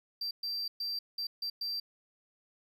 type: tone bursts at uneven times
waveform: triangle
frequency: 4699 Hz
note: D8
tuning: in tune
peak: -32 dBFS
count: 6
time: 0.21-0.31 / 0.43-0.68 / 0.8-0.99 / 1.18-1.27 / 1.42-1.5 / 1.61-1.8 s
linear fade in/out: 5 ms
effects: 12-bit